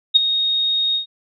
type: tone with ADSR envelope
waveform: sine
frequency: 3729 Hz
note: A#7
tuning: in tune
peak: -5 dBFS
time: 0.14-1.06 s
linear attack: 22 ms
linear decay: 14 ms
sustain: -11 dB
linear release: 110 ms
effects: none